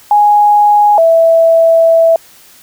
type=tone pair in turn; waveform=sine; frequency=830 / 658.8 Hz; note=G#5 / E5; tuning=-1 / -1 cents; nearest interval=major third; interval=400 cents; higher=first; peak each=-4 dBFS; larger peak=neither; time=0.11-0.98 / 0.98-2.16 s; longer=second; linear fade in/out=2 ms; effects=white hiss -41 dBFS RMS until 2.62 s